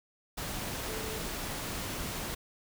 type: tone in noise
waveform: sine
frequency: 438.1 Hz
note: A4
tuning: 7 cents flat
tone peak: -41 dBFS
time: 0.88-1.19 s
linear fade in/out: 10 ms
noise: pink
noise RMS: -37 dBFS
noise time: 0.37-2.35 s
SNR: -7 dB
effects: none